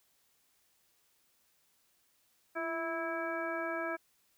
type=harmonic tone with a mistuned harmonic; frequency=327.8 Hz; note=E4; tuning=10 cents flat; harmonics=1 / 2 / 3 / 4 / 5 / 7; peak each=-40 / -38 / -45 / -41 / -40 / -45 dBFS; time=2.55-3.97 s; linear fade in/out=20 ms; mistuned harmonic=1; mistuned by=+46 cents; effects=white hiss -72 dBFS RMS until 4.37 s